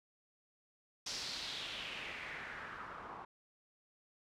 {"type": "noise with low-pass filter sweep", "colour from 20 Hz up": "white", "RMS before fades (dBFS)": -45, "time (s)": [1.06, 3.25], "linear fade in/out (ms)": 5, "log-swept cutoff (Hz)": [5400, 1000], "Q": 3, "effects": []}